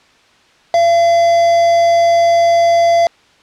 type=tone with quantisation; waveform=triangle; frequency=680 Hz; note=F5; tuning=46 cents flat; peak=-6 dBFS; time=0.74-3.07 s; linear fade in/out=2 ms; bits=3; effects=white hiss -49 dBFS RMS until 3.42 s + low-pass 4000 Hz 12 dB/octave